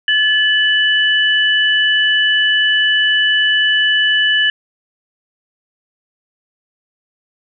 sine tone pair together, 1724.9 / 2974 Hz, A6 / F#7, -35 / +8 cents, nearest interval major sixth, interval 943 cents, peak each -13 / -14 dBFS, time 0.08-4.5 s, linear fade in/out 2 ms, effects none

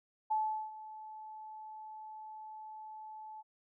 sine tone with ADSR envelope, 866 Hz, A5, 28 cents flat, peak -28 dBFS, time 0.3-3.43 s, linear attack 16 ms, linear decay 390 ms, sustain -17 dB, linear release 31 ms, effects none

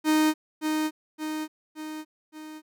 45% pulse tone with echo, 309.7 Hz, D#4, 8 cents flat, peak -19 dBFS, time 0.04-0.34 s, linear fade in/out 50 ms, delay 570 ms, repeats 4, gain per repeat -5 dB, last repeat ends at 2.62 s, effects none

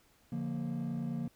triangle chord, Bb major, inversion first, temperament equal with one note detuned, 144.48 / 174.61 / 233.1 Hz, D3 / F3 / Bb3, -28 / 0 / 0 cents, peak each -36 / -36 / -34 dBFS, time 0.32-1.28 s, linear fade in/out 5 ms, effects tanh soft clip ceiling -27 dBFS + pink hiss -67 dBFS RMS until 1.35 s

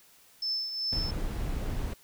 sine tone with tremolo, 5270 Hz, E8, 1 cent flat, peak -27 dBFS, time 0.42-1.11 s, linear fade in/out 5 ms, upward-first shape triangle, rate 2.6 Hz, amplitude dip 60%
brown noise, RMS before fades -32 dBFS, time 0.92-1.94 s, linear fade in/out 10 ms
effects white hiss -59 dBFS RMS until 2.03 s

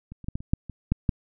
clicks, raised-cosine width 5 ms, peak -27 / -30 / -17 / -16 / -27 / -8 / -24 / -9 / -9 dBFS, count 9, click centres 0.12 / 0.243 / 0.285 / 0.355 / 0.405 / 0.535 / 0.697 / 0.92 / 1.092 s, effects none

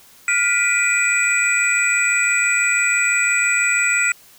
sine tone cluster, 1414 / 1974 / 2361 / 2467 / 7840 Hz, F6 / B6 / D7 / D#7 / B8, +21 / -1 / +9 / -15 / -14 cents, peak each -21 dBFS, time 0.28-4.12 s, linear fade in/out 2 ms, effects tanh soft clip ceiling -5 dBFS + white hiss -48 dBFS RMS until 4.38 s

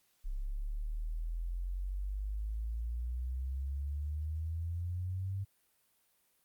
sine exponential sweep, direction up, 33.1 to 99 Hz, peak -34 dBFS, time 0.24-5.45 s, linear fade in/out 20 ms, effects white hiss -73 dBFS RMS until 6.44 s + Opus 48 kbps

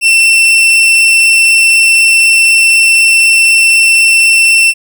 40% pulse tone, 2692 Hz, E7, 36 cents sharp, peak -3 dBFS, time 0.01-4.74 s, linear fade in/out 50 ms, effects none

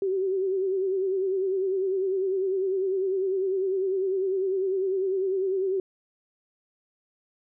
sine tone with vibrato, 381.7 Hz, G4, 46 cents flat, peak -23 dBFS, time 0.02-5.8 s, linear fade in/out 2 ms, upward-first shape sine, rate 10 Hz, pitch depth 61 cents each way, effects none

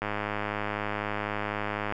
click train, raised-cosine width 0.5 ms, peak -15 dBFS, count 199, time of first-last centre 0.02-1.924 s, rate 104 Hz, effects none

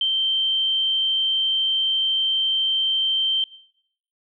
sine tone, 3127 Hz, G7, 5 cents flat, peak -18 dBFS, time 0.01-3.44 s, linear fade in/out 2 ms, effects noise-tail reverb RT60 0.7 s tail -20 dB re dry

